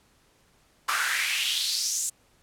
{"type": "noise with high-pass filter sweep", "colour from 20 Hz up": "pink", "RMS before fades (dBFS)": -27, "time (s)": [0.88, 2.1], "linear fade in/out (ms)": 10, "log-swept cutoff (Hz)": [1200, 7800], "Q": 3.8, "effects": ["pink hiss -63 dBFS RMS until 2.42 s", "low-pass 12000 Hz 12 dB/octave"]}